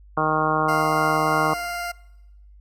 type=harmonic tone; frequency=155.56 Hz; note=D#3; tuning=in tune; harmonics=1 / 2 / 3 / 4 / 5 / 6 / 7 / 8 / 9; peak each=-29 / -29 / -28 / -28 / -26 / -30 / -24 / -28 / -29 dBFS; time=0.17-1.54 s; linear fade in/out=5 ms
type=tone with vibrato; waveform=20% pulse; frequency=698.5 Hz; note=F5; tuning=in tune; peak=-22 dBFS; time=0.68-1.92 s; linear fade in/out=10 ms; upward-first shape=sine; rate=20 Hz; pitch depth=14 cents each way
effects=noise-tail reverb RT60 1.0 s tail -24 dB re dry + added 50 Hz sine -45 dBFS peak until 2.6 s